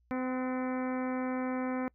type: harmonic tone with a mistuned harmonic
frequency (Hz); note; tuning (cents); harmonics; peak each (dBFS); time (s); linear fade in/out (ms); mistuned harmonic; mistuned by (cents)
256.2; C4; -36; 1 / 2 / 3 / 4 / 5 / 6 / 7 / 8 / 9; -32 / -38 / -42 / -44 / -46 / -48 / -49 / -50 / -51; 0.11-1.88; 0; 6; -42
effects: noise-tail reverb RT60 0.1 s tail -26 dB re dry + added 60 Hz sine -66 dBFS peak until 1.94 s